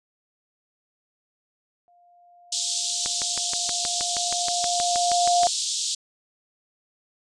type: tone with exponential growth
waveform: sine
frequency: 702 Hz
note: F5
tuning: 9 cents sharp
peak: -16 dBFS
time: 1.88-5.47 s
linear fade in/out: 0 ms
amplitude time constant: 780 ms
type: band-pass noise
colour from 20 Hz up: white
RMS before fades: -27 dBFS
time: 2.52-5.95 s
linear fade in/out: 5 ms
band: 3300 to 8100 Hz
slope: 48 dB/octave
type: click train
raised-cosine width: 0.3 ms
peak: -14 dBFS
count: 16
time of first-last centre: 3.06-5.433 s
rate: 6.32 Hz
effects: resampled to 24000 Hz